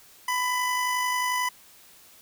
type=tone with amplitude modulation; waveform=25% pulse; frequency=997 Hz; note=B5; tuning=16 cents sharp; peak=-19 dBFS; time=0.28-1.49 s; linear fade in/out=5 ms; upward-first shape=sine; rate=51.2 Hz; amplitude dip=30%; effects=white hiss -53 dBFS RMS until 2.21 s